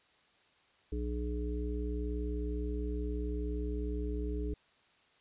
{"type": "harmonic tone with a mistuned harmonic", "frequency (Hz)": 60.1, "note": "B1", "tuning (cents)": -46, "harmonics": [1, 3, 5, 7], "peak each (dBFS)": [-34, -45, -41, -41], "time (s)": [0.92, 4.54], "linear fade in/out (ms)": 5, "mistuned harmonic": 1, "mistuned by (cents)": 28, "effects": ["white hiss -67 dBFS RMS until 5.2 s", "resampled to 8000 Hz"]}